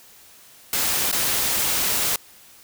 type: noise with dropouts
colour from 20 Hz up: white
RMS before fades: -22 dBFS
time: 0.73-2.16 s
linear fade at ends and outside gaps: 2 ms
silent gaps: 1.115-1.126 s
effects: white hiss -49 dBFS RMS until 2.63 s